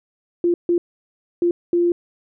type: tone bursts at uneven times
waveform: sine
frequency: 346.8 Hz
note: F4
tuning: 12 cents flat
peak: -14 dBFS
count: 4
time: 0.44-0.54 / 0.69-0.78 / 1.42-1.51 / 1.73-1.92 s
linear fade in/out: 2 ms
effects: none